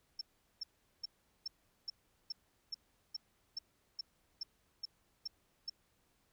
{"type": "tone bursts", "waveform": "sine", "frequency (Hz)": 5380, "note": "E8", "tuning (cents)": 34, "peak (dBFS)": -37, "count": 14, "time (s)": [0.19, 5.698], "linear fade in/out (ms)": 5, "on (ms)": 22, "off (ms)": 400, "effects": ["pink hiss -75 dBFS RMS until 6.32 s"]}